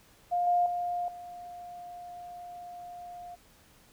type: tone with level steps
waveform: sine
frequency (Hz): 706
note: F5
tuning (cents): +19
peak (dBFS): -25 / -22 / -29 / -41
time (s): 0.31-3.36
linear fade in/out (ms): 20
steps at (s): 0.47 / 0.66 / 1.08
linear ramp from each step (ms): 2
effects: pink hiss -60 dBFS RMS until 3.92 s